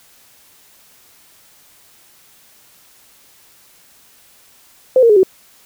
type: tone with pitch steps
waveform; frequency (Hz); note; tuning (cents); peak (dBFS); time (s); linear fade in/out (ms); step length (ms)
sine; 515 / 464.1 / 418.3 / 377; C5 / A#4 / G#4 / F#4; -28 / -8 / +12 / +32; -6; 4.96-5.232; 2; 68
effects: white hiss -49 dBFS RMS until 5.65 s

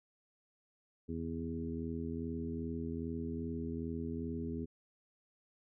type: harmonic tone with a mistuned harmonic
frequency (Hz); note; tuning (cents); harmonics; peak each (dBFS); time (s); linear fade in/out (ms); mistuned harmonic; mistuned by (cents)
82.5; E2; +2; 1 / 2 / 3 / 4 / 5; -43 / -44 / -40 / -46 / -45; 1.08-4.66; 20; 1; +22
effects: none

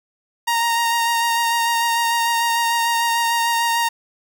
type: tone with vibrato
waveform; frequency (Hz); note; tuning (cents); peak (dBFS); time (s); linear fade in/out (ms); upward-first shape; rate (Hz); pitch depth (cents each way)
sawtooth; 931; A#5; -2; -13; 0.47-3.89; 10; sine; 6.7; 16
effects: none

